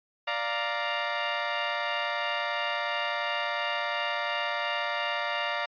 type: chord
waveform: 15% pulse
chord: Bb major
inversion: first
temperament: equal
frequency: 587.3 / 698.5 / 932.3 Hz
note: D5 / F5 / Bb5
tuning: 0 / 0 / 0 cents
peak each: -26 dBFS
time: 0.27-5.66 s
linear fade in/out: 10 ms
effects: resampled to 11025 Hz